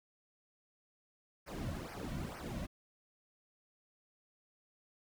brown noise with flanger, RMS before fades -42 dBFS, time 1.46-2.67 s, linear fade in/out 20 ms, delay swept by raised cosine 0.26 to 2.46 ms, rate 2.2 Hz, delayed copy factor -0.9, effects none

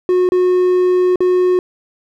triangle tone with dropouts, 363.8 Hz, F#4, 29 cents flat, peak -8 dBFS, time 0.09-1.59 s, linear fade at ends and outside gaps 1 ms, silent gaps 0.29-0.32 / 1.158-1.205 s, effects none

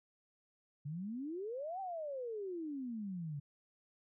sine exponential two-way sweep, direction up then down, 138.59 to 789 to 138.59 Hz, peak -39 dBFS, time 0.85-3.4 s, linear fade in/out 10 ms, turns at 1.8 s, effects none

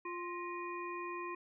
harmonic tone with a mistuned harmonic, 350.1 Hz, F4, 4 cents sharp, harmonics 1 / 3 / 5 / 7, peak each -43 / -42 / -51 / -48 dBFS, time 0.05-1.35 s, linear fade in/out 5 ms, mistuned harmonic 5, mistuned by +120 cents, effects none

